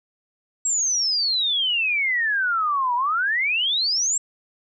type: exponential two-way sweep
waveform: sine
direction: down then up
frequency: 7700 to 946 to 7700 Hz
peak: -19 dBFS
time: 0.65-4.18 s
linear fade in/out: 5 ms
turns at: 2.95 s
effects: none